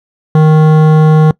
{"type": "tone with hard clipping", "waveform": "sine", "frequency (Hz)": 155.56, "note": "D#3", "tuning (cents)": 0, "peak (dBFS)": -5, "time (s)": [0.35, 1.31], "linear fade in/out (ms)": 2, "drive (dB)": 14, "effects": ["noise-tail reverb RT60 0.1 s tail -21 dB re dry"]}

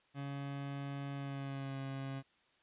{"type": "tone with pitch glide", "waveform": "30% pulse", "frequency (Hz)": [140, 135.47], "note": ["C#3", "C#3"], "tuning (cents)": [18, -39], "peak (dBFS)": -37, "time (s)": [0.14, 2.23], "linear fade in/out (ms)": 50, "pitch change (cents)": -57, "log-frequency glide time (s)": [1.14, 1.78], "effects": ["white hiss -71 dBFS RMS until 2.62 s", "resampled to 8000 Hz"]}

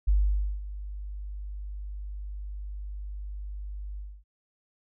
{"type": "tone with ADSR envelope", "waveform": "sine", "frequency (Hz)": 50, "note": "G1", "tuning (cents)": 35, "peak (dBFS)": -18, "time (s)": [0.07, 4.24], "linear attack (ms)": 14, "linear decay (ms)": 520, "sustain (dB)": -16, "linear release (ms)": 260, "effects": []}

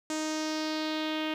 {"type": "tone with low-pass filter sweep", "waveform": "sawtooth", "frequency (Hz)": 311.1, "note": "D#4", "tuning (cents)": 0, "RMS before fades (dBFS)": -32, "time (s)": [0.1, 1.34], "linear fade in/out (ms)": 2, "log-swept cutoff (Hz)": [7300, 3000], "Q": 3, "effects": ["10-bit"]}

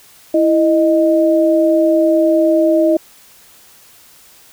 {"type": "tone pair together", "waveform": "sine", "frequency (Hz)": [329.6, 619.9], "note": ["E4", "D#5"], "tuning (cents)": [0, -7], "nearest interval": "major seventh", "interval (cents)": 1093, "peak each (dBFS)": -12, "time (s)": [0.34, 2.97], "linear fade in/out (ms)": 5, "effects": ["white hiss -45 dBFS RMS until 4.52 s"]}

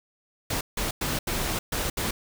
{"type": "noise bursts at uneven times", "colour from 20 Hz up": "pink", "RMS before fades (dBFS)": -28, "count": 6, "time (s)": [[0.5, 0.61], [0.77, 0.91], [1.01, 1.19], [1.27, 1.59], [1.72, 1.9], [1.97, 2.11]], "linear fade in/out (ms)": 5, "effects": []}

